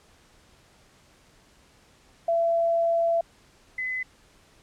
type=tone pair in turn; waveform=sine; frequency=672 / 2022 Hz; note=E5 / B6; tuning=+33 / +40 cents; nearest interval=octave + perfect fifth; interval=1907 cents; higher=second; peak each=-20 / -27 dBFS; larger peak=first; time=2.28-3.21 / 3.78-4.03 s; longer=first; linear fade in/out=5 ms; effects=pink hiss -58 dBFS RMS until 4.62 s + low-pass 9000 Hz 12 dB/octave